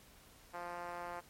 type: tone with band-pass filter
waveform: 5% pulse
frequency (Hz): 174.61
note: F3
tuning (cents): 0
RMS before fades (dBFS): -44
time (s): 0.53-1.21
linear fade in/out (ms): 20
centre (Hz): 760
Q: 1.2
effects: pink hiss -61 dBFS RMS until 1.29 s + MP3 64 kbps